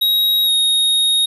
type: tone with pitch glide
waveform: square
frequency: 3805 to 3740 Hz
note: A#7 to A#7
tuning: +35 to +5 cents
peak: -13 dBFS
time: 0.01-1.26 s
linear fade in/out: 10 ms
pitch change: -30 cents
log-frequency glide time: 0.44-0.5 s
effects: none